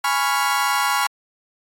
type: chord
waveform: 35% pulse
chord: C# dominant seventh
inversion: second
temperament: equal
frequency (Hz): 830.6 / 987.8 / 1108.7 / 1396.9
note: G#5 / B5 / C#6 / E#6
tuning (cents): 0 / 0 / 0 / 0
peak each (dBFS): -22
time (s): 0.04-1.07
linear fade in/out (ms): 5
effects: AAC 48 kbps